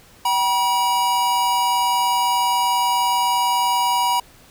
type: tone pair together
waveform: square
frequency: 768.1 / 965 Hz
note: G5 / B5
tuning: -35 / -40 cents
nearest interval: major third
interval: 395 cents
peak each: -25 / -18 dBFS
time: 0.25-4.2 s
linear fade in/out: 5 ms
effects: pink hiss -49 dBFS RMS until 4.5 s